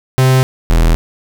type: tone pair in turn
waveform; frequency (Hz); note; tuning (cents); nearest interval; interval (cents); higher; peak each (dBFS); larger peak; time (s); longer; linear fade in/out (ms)
45% pulse; 130.2 / 41.01; C3 / E1; -8 / -8; octave + minor sixth; 2000; first; -7; neither; 0.18-0.43 / 0.7-0.95; neither; 0
effects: none